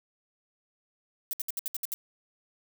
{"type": "noise bursts", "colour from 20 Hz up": "violet", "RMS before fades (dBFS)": -32, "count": 8, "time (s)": [1.31, 1.94], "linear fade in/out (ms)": 0, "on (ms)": 21, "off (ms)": 66, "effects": []}